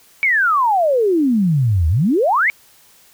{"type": "exponential two-way sweep", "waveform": "sine", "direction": "down then up", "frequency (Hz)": [2300, 75.5, 2300], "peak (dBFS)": -12, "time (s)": [0.23, 2.5], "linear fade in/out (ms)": 0, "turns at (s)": 1.88, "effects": ["white hiss -50 dBFS RMS until 3.13 s"]}